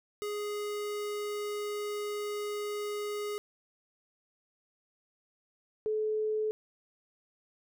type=tone pair in turn; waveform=square / sine; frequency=415.3 / 431 Hz; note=G#4 / A4; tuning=0 / -36 cents; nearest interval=minor second; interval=64 cents; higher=second; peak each=-34 / -28 dBFS; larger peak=second; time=0.22-3.38 / 5.86-6.51 s; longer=first; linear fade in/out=0 ms; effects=none